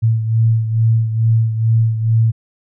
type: beating tone pair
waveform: sine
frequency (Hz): 112.4 / 114.7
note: A2 / A#2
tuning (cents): +37 / -28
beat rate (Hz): 2.3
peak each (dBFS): -12 / -19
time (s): 0.02-2.32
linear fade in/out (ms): 20
effects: none